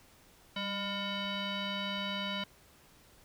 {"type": "tone with frequency modulation", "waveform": "sine", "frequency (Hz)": 1412, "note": "F6", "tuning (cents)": 19, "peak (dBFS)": -33, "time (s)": [0.56, 2.44], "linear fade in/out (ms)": 5, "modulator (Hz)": 804, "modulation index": 3.1, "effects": ["pink hiss -61 dBFS RMS until 3.24 s"]}